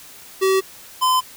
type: tone pair in turn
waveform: square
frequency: 382.4 / 1023 Hz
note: G4 / C6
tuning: -43 / -39 cents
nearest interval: octave + perfect fourth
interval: 1704 cents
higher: second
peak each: -15 dBFS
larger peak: neither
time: 0.41-0.61 / 1.01-1.21 s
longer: neither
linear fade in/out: 20 ms
effects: white hiss -42 dBFS RMS until 1.36 s